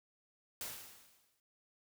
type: noise with exponential decay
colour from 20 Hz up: white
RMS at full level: -41 dBFS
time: 0.61-1.4 s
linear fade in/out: 1 ms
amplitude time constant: 170 ms
effects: none